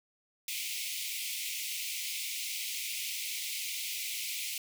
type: high-pass noise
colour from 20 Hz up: pink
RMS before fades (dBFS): -37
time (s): 0.48-4.58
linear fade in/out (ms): 2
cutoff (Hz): 2100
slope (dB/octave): 96
effects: none